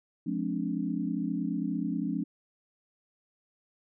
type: chord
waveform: sine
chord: D half-diminished seventh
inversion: first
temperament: just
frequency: 176.2 / 211.4 / 264.3 / 293.7 Hz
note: F3 / Ab3 / C4 / D4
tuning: +16 / +31 / +18 / 0 cents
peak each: -34 dBFS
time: 0.26-2.24 s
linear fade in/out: 10 ms
effects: none

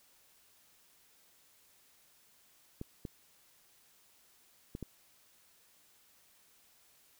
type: clicks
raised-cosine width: 3 ms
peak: -27 dBFS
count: 4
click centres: 2.814 / 3.052 / 4.751 / 4.827 s
effects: white hiss -66 dBFS RMS until 7.19 s

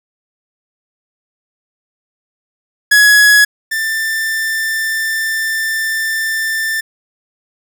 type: tone pair in turn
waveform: 45% pulse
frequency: 1681 / 1781 Hz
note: G#6 / A6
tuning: +20 / +21 cents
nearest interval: minor second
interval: 101 cents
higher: second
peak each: -5 / -15 dBFS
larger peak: first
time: 2.91-3.45 / 3.71-6.81 s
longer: second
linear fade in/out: 10 ms
effects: none

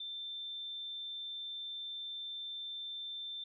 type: tone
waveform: sine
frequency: 3560 Hz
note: A7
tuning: 20 cents sharp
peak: -40 dBFS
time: 0-3.44 s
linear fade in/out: 5 ms
effects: none

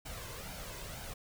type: noise with flanger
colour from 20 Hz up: pink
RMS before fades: -44 dBFS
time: 0.05-1.14 s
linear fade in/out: 10 ms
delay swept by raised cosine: 1.3 to 1.99 ms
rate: 2.1 Hz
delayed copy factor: +0.6
effects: none

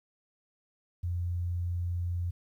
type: tone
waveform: sine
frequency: 87.5 Hz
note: F2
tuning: 4 cents sharp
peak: -29 dBFS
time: 1.03-2.31 s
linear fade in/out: 10 ms
effects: 11-bit

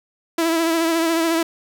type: tone with vibrato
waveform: sawtooth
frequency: 329.6 Hz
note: E4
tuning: in tune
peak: -13 dBFS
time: 0.38-1.43 s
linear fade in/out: 5 ms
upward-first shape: triangle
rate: 14 Hz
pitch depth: 45 cents each way
effects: none

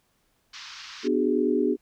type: band-pass noise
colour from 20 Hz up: white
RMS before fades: -42 dBFS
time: 0.53-1.08 s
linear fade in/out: 10 ms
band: 1000 to 5700 Hz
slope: 48 dB/octave
type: chord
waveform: sine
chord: G# half-diminished seventh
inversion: first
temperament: just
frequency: 249.2 / 299 / 373.8 / 415.3 Hz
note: B3 / D4 / F#4 / G#4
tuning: +16 / +31 / +18 / 0 cents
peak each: -26 dBFS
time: 1.03-1.77 s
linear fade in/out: 50 ms
effects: pink hiss -69 dBFS RMS until 1.81 s

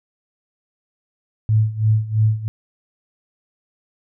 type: tone with tremolo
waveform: sine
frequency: 108.9 Hz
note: A2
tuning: 17 cents flat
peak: -11 dBFS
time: 1.49-2.48 s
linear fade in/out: 0 ms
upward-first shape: sine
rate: 3 Hz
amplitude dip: 85%
effects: none

